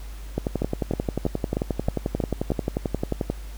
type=two click trains; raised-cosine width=2 ms; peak=-10 / -10 dBFS; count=7 / 34; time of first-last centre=0.62-2.519 / 0.38-3.3 s; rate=3.16 / 11.3 Hz; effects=added 50 Hz sine -34 dBFS peak until 3.57 s + pink hiss -48 dBFS RMS until 3.57 s